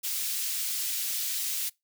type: high-pass noise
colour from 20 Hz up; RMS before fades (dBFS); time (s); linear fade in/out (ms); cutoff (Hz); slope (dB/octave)
white; -31; 0.03-1.7; 20; 2900; 12
effects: noise-tail reverb RT60 0.2 s tail -24 dB re dry